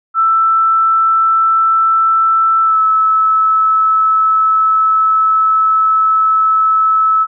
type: tone with pitch glide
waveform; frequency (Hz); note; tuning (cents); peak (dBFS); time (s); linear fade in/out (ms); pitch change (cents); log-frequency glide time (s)
sine; 1327 to 1302.7; E6 to E6; +11 to -21; -8; 0.14-7.27; 50; -32; 2.62-2.79
effects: none